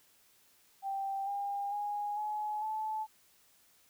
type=tone with pitch steps; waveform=sine; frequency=784 / 804.2 / 824.9 / 846.1 / 867.9 Hz; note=G5 / G5 / G#5 / G#5 / A5; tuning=0 / +44 / -12 / +32 / -24 cents; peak=-33 dBFS; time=0.82-3.07 s; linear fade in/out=50 ms; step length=450 ms; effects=white hiss -66 dBFS RMS until 3.89 s